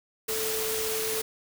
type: tone in noise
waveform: sine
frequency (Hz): 440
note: A4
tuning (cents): 0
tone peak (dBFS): -31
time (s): 0.28-1.22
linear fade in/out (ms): 10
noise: white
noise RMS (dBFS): -31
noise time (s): 0.28-1.22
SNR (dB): -3
effects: none